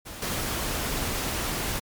pink noise with level steps, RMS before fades -39 / -29 dBFS, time 0.05-1.8 s, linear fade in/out 20 ms, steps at 0.22 s, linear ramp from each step 2 ms, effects MP3 96 kbps

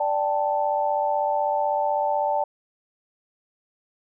sine chord, D suspended fourth, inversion none, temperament equal, 587.3 / 784 / 880 Hz, D5 / G5 / A5, 0 / 0 / 0 cents, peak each -25 / -26 / -24 dBFS, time 0-2.44 s, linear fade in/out 5 ms, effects none

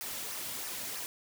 white noise with flanger, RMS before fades -39 dBFS, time 0.01-1.06 s, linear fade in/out 0 ms, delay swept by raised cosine 0.25 to 2.65 ms, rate 3.1 Hz, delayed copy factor -0.5, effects none

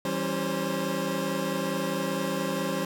25% pulse tone cluster, 163.1 / 193.6 / 275.8 / 527 Hz, E3 / G3 / C#4 / C5, -18 / -21 / -9 / +12 cents, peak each -31 / -28 / -29 / -29 dBFS, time 0.05-2.85 s, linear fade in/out 2 ms, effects none

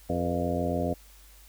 harmonic tone with a mistuned harmonic, 87.31 Hz, F2, in tune, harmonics 1 / 2 / 3 / 4 / 5 / 6 / 7 / 8, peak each -33 / -33 / -32 / -37 / -37 / -34 / -33 / -35 dBFS, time 0.09-0.94 s, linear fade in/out 10 ms, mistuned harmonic 6, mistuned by -68 cents, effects added 50 Hz sine -52 dBFS peak until 1.48 s + white hiss -56 dBFS RMS until 1.48 s

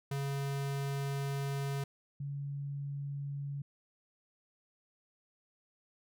square / sine tone pair in turn, 139.1 / 141.2 Hz, C#3 / C#3, +6 / +32 cents, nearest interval unison, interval 26 cents, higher second, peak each -34 / -36 dBFS, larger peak first, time 0.11-1.84 / 2.2-3.62 s, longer first, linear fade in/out 5 ms, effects none

